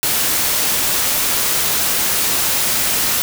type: noise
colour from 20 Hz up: white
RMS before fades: -17 dBFS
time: 0.03-3.22 s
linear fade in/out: 0 ms
effects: none